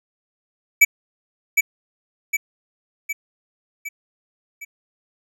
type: tone with echo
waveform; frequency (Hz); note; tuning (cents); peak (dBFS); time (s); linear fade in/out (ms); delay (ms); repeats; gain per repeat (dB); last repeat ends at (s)
square; 2300; D7; -37; -8; 0.81-0.85; 10; 760; 5; -5; 4.65
effects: none